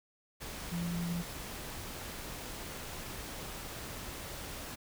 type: tone in noise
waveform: sine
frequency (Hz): 172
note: F3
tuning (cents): -26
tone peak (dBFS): -33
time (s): 0.71-1.23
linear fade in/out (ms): 20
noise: pink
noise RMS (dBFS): -43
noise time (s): 0.4-4.76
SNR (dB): +7
effects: none